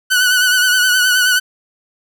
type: tone with vibrato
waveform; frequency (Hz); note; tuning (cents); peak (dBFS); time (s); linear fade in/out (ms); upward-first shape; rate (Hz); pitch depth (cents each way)
sawtooth; 1488; F#6; +9; -7; 0.1-1.4; 20; triangle; 9.5; 53
effects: none